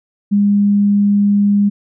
sine tone, 203.2 Hz, G#3, 38 cents flat, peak -9 dBFS, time 0.31-1.7 s, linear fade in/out 20 ms, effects none

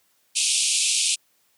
white band-pass noise, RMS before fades -22 dBFS, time 0.35-1.16 s, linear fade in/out 20 ms, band 2400 to 10000 Hz, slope 96 dB/octave, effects white hiss -65 dBFS RMS until 1.57 s + high-pass 80 Hz 12 dB/octave

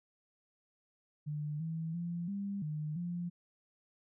sine tone with pitch steps, 149.4 / 162.2 / 171.8 / 199.4 / 152.1 / 174.2 Hz, D3 / E3 / F3 / G3 / D#3 / F3, +30 / -28 / -28 / +30 / -39 / -4 cents, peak -35 dBFS, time 1.26-3.3 s, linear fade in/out 20 ms, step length 340 ms, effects none

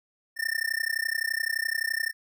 square tone with amplitude modulation, 1800 Hz, A6, 39 cents sharp, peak -23 dBFS, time 0.36-2.13 s, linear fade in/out 50 ms, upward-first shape sine, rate 31.7 Hz, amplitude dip 100%, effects none

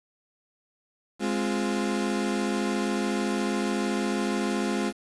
35% pulse chord, F minor, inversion first, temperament equal, 207.7 / 261.6 / 349.2 Hz, Ab3 / C4 / F4, 0 / 0 / 0 cents, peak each -26 / -29 / -29 dBFS, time 1.19-4.93 s, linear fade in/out 50 ms, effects resampled to 22050 Hz + 8-bit

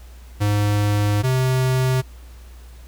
square tone pair in turn, 103.5 / 129.46 Hz, G#2 / C3, -5 / -18 cents, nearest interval major third, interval 387 cents, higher second, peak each -17 dBFS, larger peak neither, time 0.4-1.23 / 1.23-2.02 s, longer first, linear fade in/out 20 ms, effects added 60 Hz sine -38 dBFS peak until 2.87 s + pink hiss -51 dBFS RMS until 2.87 s

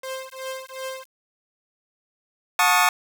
sawtooth tone with tremolo, 525 Hz, C5, 6 cents sharp, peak -24 dBFS, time 0.03-1.06 s, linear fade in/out 5 ms, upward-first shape triangle, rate 2.7 Hz, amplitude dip 90%
25% pulse chord, D# half-diminished seventh, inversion first, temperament equal with one note detuned, 721 / 880 / 1108.7 / 1244.5 Hz, F#5 / A5 / C#6 / D#6, -45 / 0 / 0 / 0 cents, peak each -18 dBFS, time 2.59-2.89 s, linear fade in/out 2 ms
effects 7-bit

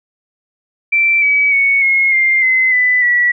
sine tone with pitch steps, 2341 / 2280 / 2220 / 2162 / 2105 / 2050 / 1996 / 1943.7 Hz, D7 / C#7 / C#7 / C#7 / C7 / C7 / B6 / B6, -6 / +48 / +2 / -44 / +10 / -36 / +18 / -28 cents, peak -9 dBFS, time 0.92-3.32 s, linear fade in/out 10 ms, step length 300 ms, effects none

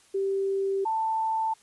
sine tone pair in turn, 390.3 / 887.1 Hz, G4 / A5, -8 / +14 cents, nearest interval octave + major second, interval 1422 cents, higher second, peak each -24 dBFS, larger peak neither, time 0.14-0.85 / 0.85-1.54 s, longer first, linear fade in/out 10 ms, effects white hiss -59 dBFS RMS until 1.62 s + resampled to 24000 Hz

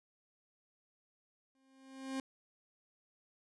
40% pulse tone with exponential growth, 266.1 Hz, C4, 29 cents sharp, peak -34 dBFS, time 1.55-2.2 s, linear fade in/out 1 ms, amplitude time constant 140 ms, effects resampled to 24000 Hz

